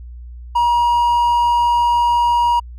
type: tone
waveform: triangle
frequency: 954 Hz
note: A#5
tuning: 40 cents sharp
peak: -10 dBFS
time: 0.55-2.6 s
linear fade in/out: 10 ms
effects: added 60 Hz sine -31 dBFS peak until 2.78 s